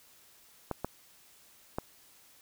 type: clicks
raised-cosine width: 1 ms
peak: -18 dBFS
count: 3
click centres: 0.713 / 0.846 / 1.785 s
effects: white hiss -60 dBFS RMS until 2.41 s